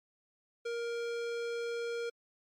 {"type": "tone with hard clipping", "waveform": "sine", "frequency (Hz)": 469, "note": "A#4", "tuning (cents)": 11, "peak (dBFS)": -36, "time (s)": [0.65, 2.1], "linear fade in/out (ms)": 10, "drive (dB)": 18, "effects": ["MP3 64 kbps"]}